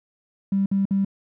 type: tone bursts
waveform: triangle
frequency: 196 Hz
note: G3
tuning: in tune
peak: -14 dBFS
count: 3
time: 0.52-1.048 s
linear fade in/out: 5 ms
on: 140 ms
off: 54 ms
effects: tanh soft clip ceiling -16 dBFS